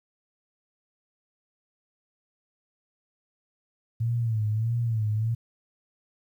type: tone with vibrato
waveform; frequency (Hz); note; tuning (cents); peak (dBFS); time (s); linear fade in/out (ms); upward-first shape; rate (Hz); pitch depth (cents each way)
sine; 112.3; A2; +36; -23; 4-5.35; 10; sine; 1.6; 94
effects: 10-bit